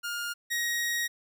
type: tone pair in turn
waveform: sawtooth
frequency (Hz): 1414 / 1887.5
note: F6 / A#6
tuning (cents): +21 / +21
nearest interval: perfect fourth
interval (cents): 500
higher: second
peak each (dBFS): -28 / -24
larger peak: second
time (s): 0.03-0.34 / 0.5-1.08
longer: second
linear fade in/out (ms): 20
effects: none